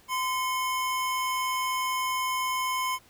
square tone pair together, 1027.8 / 2184 Hz, C6 / C#7, -31 / -26 cents, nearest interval octave + minor second, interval 1305 cents, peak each -28 / -34 dBFS, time 0.08-2.99 s, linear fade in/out 50 ms, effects pink hiss -58 dBFS RMS until 3.09 s

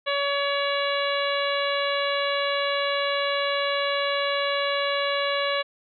harmonic tone, 565 Hz, C#5, 33 cents sharp, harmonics 1 / 2 / 3 / 4 / 5 / 6 / 7, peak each -26 / -29 / -31 / -32 / -33 / -34 / -34 dBFS, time 0.06-5.63 s, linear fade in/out 20 ms, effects none

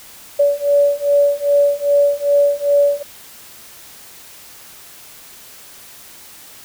sine beating tone pair, 571 / 573.5 Hz, D5 / D5, -49 / -41 cents, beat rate 2.5 Hz, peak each -15 / -14 dBFS, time 0.39-3.03 s, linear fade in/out 10 ms, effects white hiss -40 dBFS RMS until 6.64 s

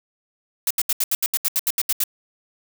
blue noise bursts, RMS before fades -20 dBFS, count 13, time 0.67-2.038 s, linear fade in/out 2 ms, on 36 ms, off 75 ms, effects none

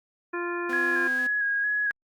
harmonic tone, 348 Hz, F4, 6 cents flat, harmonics 1 / 2 / 3 / 4 / 5 / 7, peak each -30 / -43 / -35 / -37 / -35 / -42 dBFS, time 0.33-1.08 s, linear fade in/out 10 ms
sawtooth tone, 255.2 Hz, C4, 43 cents flat, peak -32 dBFS, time 0.69-1.27 s, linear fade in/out 5 ms
sine tone with vibrato, 1661.2 Hz, G#6, in tune, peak -23 dBFS, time 0.73-1.91 s, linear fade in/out 0 ms, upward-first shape square, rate 2.2 Hz, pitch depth 21 cents each way
effects Opus 48 kbps

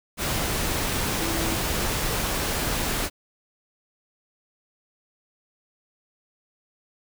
sine tone in noise, 330 Hz, E4, 2 cents sharp, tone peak -31 dBFS, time 1.18-1.6 s, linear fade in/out 50 ms, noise pink, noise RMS -26 dBFS, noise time 0.17-3.1 s, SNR -8 dB, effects none

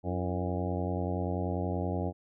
harmonic tone with a mistuned harmonic, 90.4 Hz, F#2, 40 cents flat, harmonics 1 / 2 / 3 / 4 / 5 / 6 / 7 / 8 / 9, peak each -33 / -36 / -38 / -39 / -40 / -41 / -41 / -42 / -43 dBFS, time 0.03-2.13 s, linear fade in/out 50 ms, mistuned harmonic 4, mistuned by -80 cents, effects none

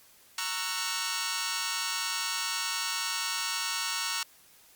10% pulse chord, F# dominant seventh, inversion first, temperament just, 925 / 1110 / 1332 / 1480 Hz, A#5 / C#6 / E6 / F#6, -14 / +2 / +18 / 0 cents, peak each -28 dBFS, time 0.38-4.23 s, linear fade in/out 2 ms, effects white hiss -58 dBFS RMS until 4.75 s + Opus 48 kbps

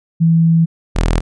sine / sawtooth tone pair in turn, 164.81 / 41.2 Hz, E3 / E1, 0 / 0 cents, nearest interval 2 octaves, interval 2400 cents, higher first, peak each -8 dBFS, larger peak neither, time 0.2-0.66 / 0.95-1.21 s, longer first, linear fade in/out 20 ms, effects resampled to 22050 Hz

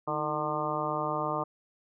harmonic tone with a mistuned harmonic, 150.9 Hz, D3, 47 cents sharp, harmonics 1 / 2 / 3 / 4 / 5 / 6 / 7 / 8, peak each -39 / -38 / -38 / -35 / -37 / -37 / -35 / -35 dBFS, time 0.07-1.44 s, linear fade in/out 10 ms, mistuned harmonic 2, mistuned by +81 cents, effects none

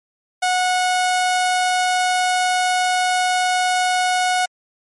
sawtooth tone, 732 Hz, F#5, 19 cents flat, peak -12 dBFS, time 0.42-4.46 s, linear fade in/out 10 ms, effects MP3 48 kbps

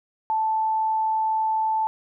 sine tone, 878 Hz, A5, 4 cents flat, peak -20 dBFS, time 0.3-1.87 s, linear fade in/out 0 ms, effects none

